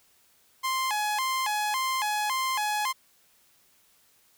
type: tone with vibrato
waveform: sawtooth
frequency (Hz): 939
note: A#5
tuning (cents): +12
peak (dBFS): -22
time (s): 0.63-2.93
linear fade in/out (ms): 20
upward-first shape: square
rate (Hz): 1.8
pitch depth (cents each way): 190
effects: white hiss -63 dBFS RMS until 4.37 s